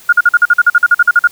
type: tone bursts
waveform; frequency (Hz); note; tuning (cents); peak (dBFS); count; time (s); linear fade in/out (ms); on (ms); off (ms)
sine; 1424; F6; +33; -3; 15; 0.09-1.274; 5; 36; 46
effects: white hiss -40 dBFS RMS until 1.31 s